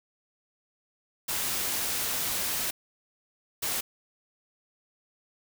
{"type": "noise bursts at uneven times", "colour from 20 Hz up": "white", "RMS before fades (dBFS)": -30, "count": 2, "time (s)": [[1.28, 2.71], [3.62, 3.81]], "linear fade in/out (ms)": 10, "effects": []}